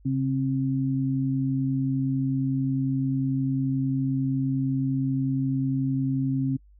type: tone pair together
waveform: sine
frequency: 135.4 / 266.6 Hz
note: C#3 / C4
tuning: -40 / +33 cents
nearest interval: octave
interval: 1173 cents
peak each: -25 dBFS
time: 0.05-6.57 s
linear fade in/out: 10 ms
effects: noise-tail reverb RT60 0.1 s tail -25 dB re dry + added 50 Hz sine -51 dBFS peak until 6.79 s